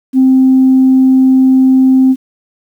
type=tone; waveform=sine; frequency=261.6 Hz; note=C4; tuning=in tune; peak=-3 dBFS; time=0.13-2.16 s; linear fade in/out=50 ms; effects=tanh soft clip ceiling 0 dBFS + 7-bit